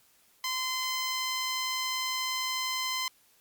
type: tone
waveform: 10% pulse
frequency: 1031 Hz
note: C6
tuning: 26 cents flat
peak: -21 dBFS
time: 0.44-3.08 s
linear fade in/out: 2 ms
effects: white hiss -64 dBFS RMS until 3.4 s + Opus 48 kbps